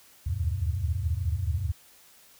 sine tone cluster, 74.6 / 79.4 / 93.2 / 120.4 Hz, D2 / D#2 / F#2 / B2, +28 / +36 / +13 / -44 cents, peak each -31 / -31 / -29 / -35 dBFS, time 0.26-1.72 s, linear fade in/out 10 ms, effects white hiss -56 dBFS RMS until 2.39 s

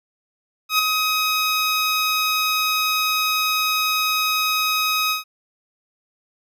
15% pulse tone with ADSR envelope, 1262 Hz, D#6, 24 cents sharp, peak -7 dBFS, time 0.69-5.24 s, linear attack 100 ms, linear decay 5 ms, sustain -5 dB, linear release 130 ms, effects none

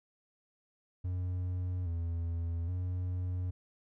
triangle tone with vibrato, 87.31 Hz, F2, in tune, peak -30 dBFS, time 1.04-3.51 s, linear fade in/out 10 ms, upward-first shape square, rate 0.61 Hz, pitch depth 62 cents each way, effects none

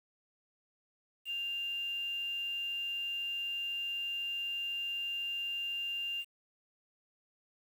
sine tone with quantisation, 2794 Hz, F7, in tune, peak -34 dBFS, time 1.25-6.25 s, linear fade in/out 50 ms, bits 9, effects none

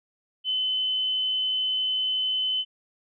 sine tone, 3037 Hz, F#7, 44 cents sharp, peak -23 dBFS, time 0.44-2.65 s, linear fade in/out 50 ms, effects none

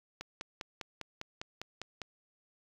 click train, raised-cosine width 0.2 ms, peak -22 dBFS, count 10, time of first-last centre 0.21-2.017 s, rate 4.98 Hz, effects low-pass 7000 Hz 12 dB/octave + 8-bit

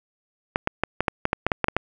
clicks, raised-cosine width 0.5 ms, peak -5 dBFS, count 12, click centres 0.559 / 0.674 / 0.836 / 1.006 / 1.082 / 1.254 / 1.331 / 1.466 / 1.518 / 1.643 / 1.684 / 1.766 s, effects none

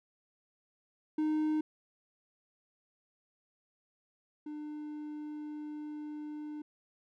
triangle tone pair in turn, 308.2 / 300.3 Hz, D#4 / D4, -16 / +39 cents, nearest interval unison, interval 45 cents, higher first, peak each -26 / -37 dBFS, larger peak first, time 1.18-1.61 / 4.46-6.62 s, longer second, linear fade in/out 5 ms, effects none

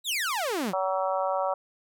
sawtooth exponential sweep, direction down, 4024 to 159.5 Hz, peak -23 dBFS, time 0.04-0.74 s, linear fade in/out 50 ms
harmonic tone, 189.2 Hz, F#3, 39 cents sharp, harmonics 3 / 4 / 5 / 6 / 7, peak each -28 / -30 / -32 / -34 / -35 dBFS, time 0.73-1.54 s, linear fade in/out 5 ms
effects none

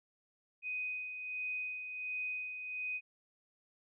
sine tone with tremolo, 2500 Hz, D#7, 8 cents sharp, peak -35 dBFS, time 0.62-3.01 s, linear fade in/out 50 ms, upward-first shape sine, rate 1.4 Hz, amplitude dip 50%, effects none

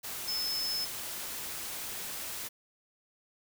sine tone in noise, 5230 Hz, E8, 15 cents flat, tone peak -31 dBFS, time 0.27-0.86 s, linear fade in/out 20 ms, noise white, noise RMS -39 dBFS, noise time 0.03-2.49 s, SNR +5 dB, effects none

